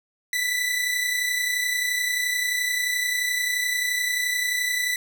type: tone pair together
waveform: sawtooth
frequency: 1975.5 / 2007 Hz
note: B6 / B6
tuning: 0 / +27 cents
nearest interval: unison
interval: 27 cents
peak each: -20 / -26 dBFS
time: 0.33-4.96 s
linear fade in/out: 2 ms
effects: none